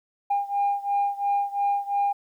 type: beating tone pair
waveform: sine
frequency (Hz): 805 / 807.9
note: G5 / G#5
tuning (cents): +46 / -48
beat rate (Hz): 2.9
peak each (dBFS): -23 / -25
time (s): 0.3-2.13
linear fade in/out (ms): 10
effects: tanh soft clip ceiling -17 dBFS + 10-bit